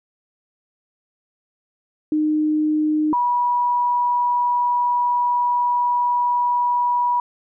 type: tone pair in turn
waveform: sine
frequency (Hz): 306.2 / 972.1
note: D#4 / B5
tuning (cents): -28 / -28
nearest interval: octave + minor sixth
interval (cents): 2000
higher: second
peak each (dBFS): -16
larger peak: neither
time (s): 2.12-3.13 / 3.13-7.2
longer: second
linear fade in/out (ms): 2
effects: none